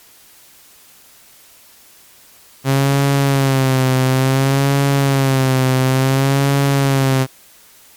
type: tone with vibrato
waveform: sawtooth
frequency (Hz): 134.6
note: C3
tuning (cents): +49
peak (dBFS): -8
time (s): 2.64-7.27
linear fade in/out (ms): 50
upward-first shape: sine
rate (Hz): 0.57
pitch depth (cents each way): 62
effects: white hiss -46 dBFS RMS until 7.96 s + MP3 96 kbps